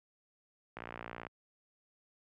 click train, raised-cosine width 0.5 ms, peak -27 dBFS, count 30, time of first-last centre 0.77-1.267 s, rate 58.3 Hz, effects high-pass 80 Hz 12 dB/octave

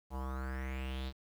square tone with low-pass filter sweep, 65.6 Hz, C2, 5 cents sharp, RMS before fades -39 dBFS, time 0.1-1.13 s, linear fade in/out 50 ms, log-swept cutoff 880 to 4200 Hz, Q 4.1, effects 10-bit

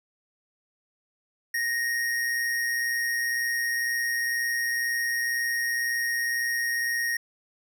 square tone with amplitude modulation, 1864.7 Hz, A#6, in tune, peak -24 dBFS, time 1.54-7.17 s, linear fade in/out 5 ms, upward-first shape sine, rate 122 Hz, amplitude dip 35%, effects none

